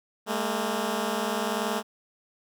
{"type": "tone pair together", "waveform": "10% pulse", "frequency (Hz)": [206.8, 227.4], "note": ["G#3", "A#3"], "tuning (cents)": [-7, -43], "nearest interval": "major second", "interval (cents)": 164, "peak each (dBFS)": -21, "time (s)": [0.26, 1.83], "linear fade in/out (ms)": 50, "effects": []}